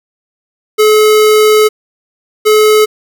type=tone pair in turn; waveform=square; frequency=428.5 / 428.5 Hz; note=A4 / A4; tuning=-46 / -46 cents; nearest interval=unison; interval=0 cents; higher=neither; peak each=-5 dBFS; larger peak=neither; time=0.78-1.69 / 2.45-2.86 s; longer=first; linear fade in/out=20 ms; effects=none